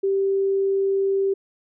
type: tone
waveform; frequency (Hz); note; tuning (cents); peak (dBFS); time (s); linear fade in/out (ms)
sine; 390.7; G4; -6; -18; 0.03-1.34; 10
effects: none